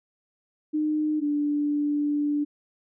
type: tone pair in turn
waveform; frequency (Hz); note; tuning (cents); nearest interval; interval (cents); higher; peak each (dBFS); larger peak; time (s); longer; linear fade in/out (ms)
sine; 305.2 / 293; D#4 / D4; -33 / -4; minor second; 71; first; -22; neither; 0.73-1.21 / 1.21-2.45; second; 20
effects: none